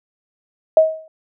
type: tone with exponential decay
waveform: sine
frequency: 635 Hz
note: D#5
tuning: 35 cents sharp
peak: -4 dBFS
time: 0.77-1.08 s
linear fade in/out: 2 ms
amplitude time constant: 66 ms
effects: none